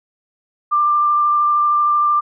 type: tone with vibrato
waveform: sine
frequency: 1187 Hz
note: D6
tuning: 18 cents sharp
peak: -12 dBFS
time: 0.71-2.21 s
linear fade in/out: 20 ms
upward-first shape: triangle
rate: 13 Hz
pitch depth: 12 cents each way
effects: none